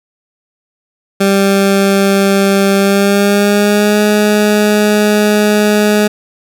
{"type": "tone with pitch glide", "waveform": "20% pulse", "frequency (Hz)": [196.7, 209.6], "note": ["G3", "G#3"], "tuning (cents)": [6, 16], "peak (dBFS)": -3, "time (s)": [1.2, 6.08], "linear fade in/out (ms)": 10, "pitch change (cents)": 110, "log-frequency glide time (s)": [2.77, 4.01], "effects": []}